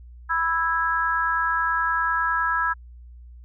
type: chord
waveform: sine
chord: E major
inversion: second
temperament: just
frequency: 988.9 / 1318.5 / 1648.1 Hz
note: B5 / E6 / G#6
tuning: +2 / 0 / -14 cents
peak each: -26 / -24 / -24 dBFS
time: 0.29-2.74 s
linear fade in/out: 20 ms
effects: added 60 Hz sine -41 dBFS peak until 3.44 s